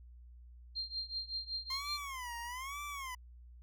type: tone with tremolo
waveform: sine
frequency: 4186 Hz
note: C8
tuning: in tune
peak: -34 dBFS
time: 0.75-1.98 s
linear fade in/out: 20 ms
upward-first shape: triangle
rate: 5.3 Hz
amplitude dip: 95%
type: tone with vibrato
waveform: 25% pulse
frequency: 1046.5 Hz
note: C6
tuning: in tune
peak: -37 dBFS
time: 1.7-3.15 s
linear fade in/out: 5 ms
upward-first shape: sine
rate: 1.1 Hz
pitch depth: 190 cents each way
effects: added 60 Hz sine -52 dBFS peak until 3.62 s